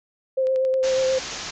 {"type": "tone with vibrato", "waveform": "sine", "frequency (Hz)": 523.3, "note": "C5", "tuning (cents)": 0, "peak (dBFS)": -18, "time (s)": [0.37, 1.19], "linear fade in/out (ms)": 10, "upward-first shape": "triangle", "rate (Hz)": 8.3, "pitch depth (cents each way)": 21}
{"type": "click train", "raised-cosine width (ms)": 0.2, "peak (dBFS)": -24, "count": 9, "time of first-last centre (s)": [0.47, 1.191], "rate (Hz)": 11.1}
{"type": "low-pass noise", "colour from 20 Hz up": "white", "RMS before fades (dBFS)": -33, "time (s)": [0.83, 1.51], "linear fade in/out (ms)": 10, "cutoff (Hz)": 7000, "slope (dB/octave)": 96}
{"effects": []}